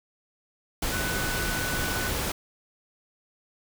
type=tone in noise; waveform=sine; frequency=1492 Hz; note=F#6; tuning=14 cents sharp; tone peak=-32 dBFS; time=0.92-2.1 s; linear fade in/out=5 ms; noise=pink; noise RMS=-29 dBFS; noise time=0.82-2.32 s; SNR=-6 dB; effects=none